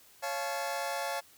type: chord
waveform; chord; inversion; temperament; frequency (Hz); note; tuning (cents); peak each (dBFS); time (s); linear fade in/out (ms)
sawtooth; Db augmented; none; just; 554.4 / 693 / 866.2; Db5 / F5 / A5; 0 / -14 / -27; -33; 0.22-1.21; 20
effects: white hiss -59 dBFS RMS until 1.37 s